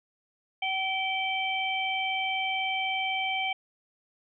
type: tone cluster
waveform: sine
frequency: 761 / 2321 / 3122 Hz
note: F#5 / D7 / G7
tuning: +48 / -21 / -8 cents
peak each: -31 / -30 / -33 dBFS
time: 0.62-3.53 s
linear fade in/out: 5 ms
effects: none